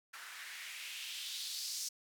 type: noise with band-pass filter sweep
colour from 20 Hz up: blue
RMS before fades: -44 dBFS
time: 0.13-1.89 s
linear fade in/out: 10 ms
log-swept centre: 1400 to 5600 Hz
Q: 2.5
effects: none